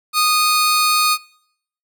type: tone pair together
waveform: sawtooth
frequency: 1238 / 4404 Hz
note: D#6 / C#8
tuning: -9 / -12 cents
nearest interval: octave + minor seventh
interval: 2197 cents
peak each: -11 / -16 dBFS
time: 0.13-1.18 s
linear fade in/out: 50 ms
effects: noise-tail reverb RT60 0.7 s tail -24 dB re dry